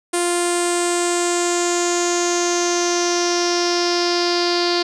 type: tone with low-pass filter sweep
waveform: sawtooth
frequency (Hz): 349.2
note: F4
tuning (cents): 0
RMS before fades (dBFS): -19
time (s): 0.13-4.83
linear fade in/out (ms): 10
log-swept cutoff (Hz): 9100 to 4600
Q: 6.5
effects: none